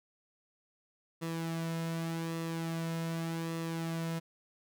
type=tone with flanger; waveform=sawtooth; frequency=164.81 Hz; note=E3; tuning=in tune; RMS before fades=-36 dBFS; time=1.21-4.2 s; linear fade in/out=20 ms; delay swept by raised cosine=1.3 to 2.6 ms; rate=0.85 Hz; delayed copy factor=-0.5; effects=none